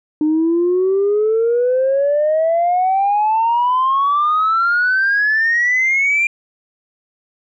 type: exponential sweep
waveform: sine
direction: up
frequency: 302 to 2400 Hz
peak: -11 dBFS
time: 0.21-6.27 s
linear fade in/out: 2 ms
effects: tanh soft clip ceiling -9 dBFS